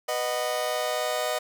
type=chord; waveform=sawtooth; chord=B major; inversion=none; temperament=just; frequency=493.9 / 617.4 / 740.8 Hz; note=B4 / D#5 / F#5; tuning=0 / -14 / +2 cents; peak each=-28 / -24 / -28 dBFS; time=0.08-1.39 s; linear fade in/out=10 ms; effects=none